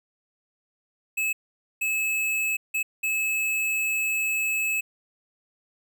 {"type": "tone bursts at uneven times", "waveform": "square", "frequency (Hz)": 2594, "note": "E7", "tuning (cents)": -28, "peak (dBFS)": -24, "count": 4, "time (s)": [[1.17, 1.33], [1.81, 2.57], [2.74, 2.83], [3.03, 4.81]], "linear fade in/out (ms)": 10, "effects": []}